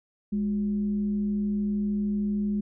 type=tone with frequency modulation; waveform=sine; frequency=206.4 Hz; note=G#3; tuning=10 cents flat; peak=-24 dBFS; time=0.32-2.61 s; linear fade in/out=10 ms; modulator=158 Hz; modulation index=0.26; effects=none